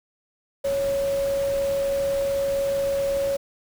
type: tone in noise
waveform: sine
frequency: 554.4 Hz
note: C#5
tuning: in tune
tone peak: -21 dBFS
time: 0.64-3.37 s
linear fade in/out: 10 ms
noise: pink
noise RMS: -37 dBFS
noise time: 0.64-3.37 s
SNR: +13 dB
effects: none